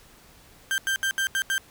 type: tone bursts at uneven times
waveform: 35% pulse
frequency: 1573 Hz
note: G6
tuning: 6 cents sharp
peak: -21 dBFS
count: 6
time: 0.71-0.78 / 0.87-0.96 / 1.03-1.11 / 1.18-1.27 / 1.35-1.42 / 1.5-1.58 s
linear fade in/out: 0 ms
effects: pink hiss -53 dBFS RMS until 1.7 s